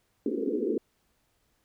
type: band-pass noise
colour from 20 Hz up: white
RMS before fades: -29 dBFS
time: 0.26-0.78 s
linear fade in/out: 2 ms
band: 220 to 470 Hz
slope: 96 dB/octave
effects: pink hiss -72 dBFS RMS until 1.64 s